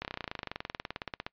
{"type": "slowing click train", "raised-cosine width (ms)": 0.3, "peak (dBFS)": -19, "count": 29, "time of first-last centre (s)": [0.02, 1.265], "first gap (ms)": 29, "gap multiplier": 1.03, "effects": ["noise-tail reverb RT60 0.1 s tail -24 dB re dry", "resampled to 11025 Hz"]}